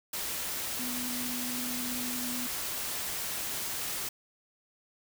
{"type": "tone in noise", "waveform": "sine", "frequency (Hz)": 246.9, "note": "B3", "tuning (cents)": 0, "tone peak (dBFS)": -37, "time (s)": [0.79, 2.47], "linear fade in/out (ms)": 5, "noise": "white", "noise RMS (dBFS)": -35, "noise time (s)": [0.13, 4.09], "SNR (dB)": -5, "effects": []}